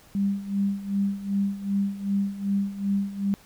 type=tone with tremolo; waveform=sine; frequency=198.8 Hz; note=G3; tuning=25 cents sharp; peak=-20 dBFS; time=0.15-3.34 s; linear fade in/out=0 ms; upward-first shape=sine; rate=2.6 Hz; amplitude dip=80%; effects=pink hiss -54 dBFS RMS until 3.45 s